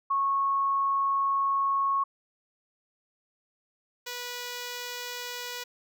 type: tone pair in turn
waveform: sine / 5% pulse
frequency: 1100 / 489 Hz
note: C#6 / B4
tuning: -14 / -17 cents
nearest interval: octave + major second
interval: 1403 cents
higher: first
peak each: -23 dBFS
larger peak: neither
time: 0.1-2.04 / 4.06-5.64 s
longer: first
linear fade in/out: 10 ms
effects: none